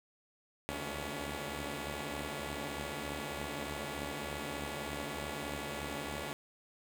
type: tone cluster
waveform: 5% pulse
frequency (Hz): 71.2 / 74.5 / 82.1 / 218.7 / 282.7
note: C#2 / D2 / E2 / A3 / C#4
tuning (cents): +47 / +25 / -6 / -10 / +34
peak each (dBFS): -32 / -32 / -39 / -39 / -31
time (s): 0.69-6.33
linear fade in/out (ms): 0
effects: none